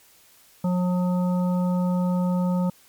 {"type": "harmonic tone", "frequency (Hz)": 180, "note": "F#3", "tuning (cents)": -47, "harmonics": [1, 3, 5, 7], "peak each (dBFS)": [-20, -31, -34, -40], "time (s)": [0.64, 2.7], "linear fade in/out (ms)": 5, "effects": ["white hiss -55 dBFS RMS until 2.88 s", "MP3 96 kbps"]}